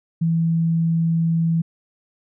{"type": "tone", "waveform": "sine", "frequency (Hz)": 165, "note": "E3", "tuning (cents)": 2, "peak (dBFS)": -16, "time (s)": [0.21, 1.62], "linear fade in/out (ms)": 10, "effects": []}